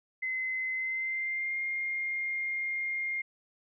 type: tone with pitch glide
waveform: sine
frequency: 2049 to 2121 Hz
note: C7 to C7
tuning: -37 to +23 cents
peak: -30 dBFS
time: 0.22-3.22 s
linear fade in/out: 10 ms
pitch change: +60 cents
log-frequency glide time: 0.73-1.58 s
effects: none